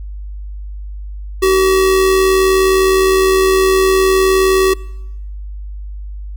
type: tone with amplitude modulation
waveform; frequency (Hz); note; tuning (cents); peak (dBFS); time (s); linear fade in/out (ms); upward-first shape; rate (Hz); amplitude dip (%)
square; 380.2; F#4; +47; -8; 1.42-4.74; 10; sine; 79.5; 35
effects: noise-tail reverb RT60 1.0 s tail -24 dB re dry + added 50 Hz sine -24 dBFS peak until 6.36 s